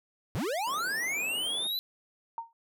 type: linear sweep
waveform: square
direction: up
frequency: 79.5 to 4048 Hz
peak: -30 dBFS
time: 0.35-1.79 s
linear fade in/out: 0 ms
type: band-pass noise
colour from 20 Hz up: white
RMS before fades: -47 dBFS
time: 0.67-1.67 s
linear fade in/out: 0 ms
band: 220 to 710 Hz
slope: 12 dB/octave
type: tone with exponential decay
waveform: sine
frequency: 920 Hz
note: A#5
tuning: 23 cents flat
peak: -29 dBFS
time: 2.38-2.53 s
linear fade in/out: 1 ms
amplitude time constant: 31 ms
effects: none